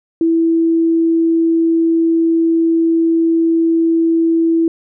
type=tone; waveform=sine; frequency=329.6 Hz; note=E4; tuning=in tune; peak=-10 dBFS; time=0.21-4.68 s; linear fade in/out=2 ms; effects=none